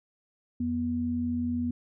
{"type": "tone pair together", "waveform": "sine", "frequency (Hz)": [87.31, 243.1], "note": ["F2", "B3"], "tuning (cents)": [0, -27], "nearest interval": "octave + tritone", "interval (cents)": 1773, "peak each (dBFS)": [-35, -27], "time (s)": [0.6, 1.71], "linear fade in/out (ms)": 5, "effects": []}